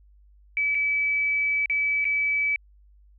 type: tone with dropouts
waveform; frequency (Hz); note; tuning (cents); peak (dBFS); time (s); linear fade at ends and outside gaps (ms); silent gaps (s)
sine; 2296; D7; -40; -21; 0.57-2.56; 1; 0.747-0.751 / 1.659-1.698 / 2.044-2.052
effects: added 50 Hz sine -52 dBFS peak until 3.18 s